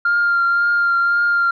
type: tone with vibrato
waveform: sine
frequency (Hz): 1396.9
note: F6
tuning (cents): 0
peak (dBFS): -12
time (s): 0.05-1.51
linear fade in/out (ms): 5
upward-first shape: triangle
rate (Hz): 1.9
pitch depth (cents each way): 20
effects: tanh soft clip ceiling -10 dBFS